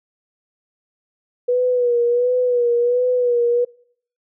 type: tone with vibrato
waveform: sine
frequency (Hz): 487.8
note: B4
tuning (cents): -21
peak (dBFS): -14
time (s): 1.48-3.65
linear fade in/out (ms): 10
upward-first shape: sine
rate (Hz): 1.4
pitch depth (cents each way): 47
effects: noise-tail reverb RT60 0.6 s tail -25 dB re dry